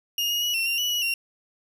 35% pulse tone with pitch steps, 2847 / 2873 / 2918 / 2715 / 2772 / 2947 / 2919 / 2756 Hz, F7 / F7 / F#7 / F7 / F7 / F#7 / F#7 / F7, +33 / +48 / -25 / -50 / -14 / -8 / -24 / -24 cents, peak -21 dBFS, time 0.18-1.14 s, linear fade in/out 2 ms, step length 120 ms, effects none

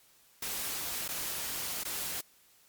white noise with dropouts, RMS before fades -36 dBFS, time 0.42-2.21 s, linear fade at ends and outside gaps 5 ms, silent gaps 1.08-1.088 / 1.836-1.85 s, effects white hiss -63 dBFS RMS until 2.68 s + MP3 96 kbps

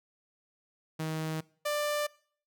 sawtooth tone pair in turn, 158.1 / 591.8 Hz, D#3 / D5, +28 / +13 cents, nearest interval octave + major seventh, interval 2285 cents, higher second, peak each -28 / -25 dBFS, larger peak second, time 0.99-1.41 / 1.65-2.07 s, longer neither, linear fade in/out 10 ms, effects noise-tail reverb RT60 0.5 s tail -22 dB re dry

